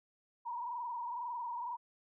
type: tone with frequency modulation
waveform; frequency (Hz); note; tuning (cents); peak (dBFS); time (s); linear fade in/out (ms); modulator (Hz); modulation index
sine; 960; B5; -49; -37; 0.45-1.77; 20; 22; 1.8
effects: none